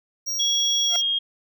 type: tone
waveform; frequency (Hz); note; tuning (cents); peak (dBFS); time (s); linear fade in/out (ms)
square; 5640; F8; +16; -25; 0.26-1.02; 20
type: tone with pitch glide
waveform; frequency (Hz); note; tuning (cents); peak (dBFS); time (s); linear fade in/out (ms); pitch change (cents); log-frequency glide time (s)
sine; 3322 to 3248; G#7 to G#7; 0 to -39; -20; 0.39-1.19; 10; -39; 0.85-1.04
type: tone with exponential growth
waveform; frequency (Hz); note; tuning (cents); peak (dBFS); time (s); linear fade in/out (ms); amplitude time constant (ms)
sawtooth; 694; F5; -11; -22; 0.85-0.96; 0; 23
effects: none